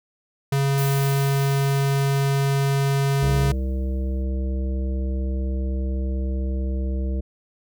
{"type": "tone", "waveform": "square", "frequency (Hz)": 138.3, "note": "C#3", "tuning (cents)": -4, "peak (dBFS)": -19, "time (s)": [0.52, 3.52], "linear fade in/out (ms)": 5}
{"type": "noise with exponential decay", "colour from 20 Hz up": "blue", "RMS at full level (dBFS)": -32, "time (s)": [0.78, 4.23], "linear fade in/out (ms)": 0, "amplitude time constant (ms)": 750}
{"type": "harmonic tone", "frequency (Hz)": 65.41, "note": "C2", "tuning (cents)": 0, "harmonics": [1, 3, 5, 7, 9], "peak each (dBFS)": [-22, -32, -36, -39, -41], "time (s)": [3.22, 7.21], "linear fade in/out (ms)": 10}
{"effects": []}